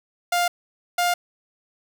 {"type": "tone pair in turn", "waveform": "sawtooth", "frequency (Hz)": [702, 704.9], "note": ["F5", "F5"], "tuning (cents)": [9, 16], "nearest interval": "unison", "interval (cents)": 7, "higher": "second", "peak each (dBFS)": -15, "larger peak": "neither", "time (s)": [[0.32, 0.48], [0.98, 1.14]], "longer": "neither", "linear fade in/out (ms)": 5, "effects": []}